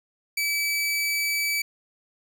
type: tone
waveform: sawtooth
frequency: 2300 Hz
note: D7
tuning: 37 cents flat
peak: -20 dBFS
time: 0.37-1.62 s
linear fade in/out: 5 ms
effects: none